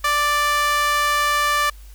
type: tone with high-pass filter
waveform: sawtooth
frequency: 587.3 Hz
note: D5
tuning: in tune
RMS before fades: -19 dBFS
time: 0.04-1.7 s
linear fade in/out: 5 ms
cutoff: 1300 Hz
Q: 2.4
effects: added 50 Hz sine -38 dBFS peak until 1.94 s + white hiss -52 dBFS RMS until 1.94 s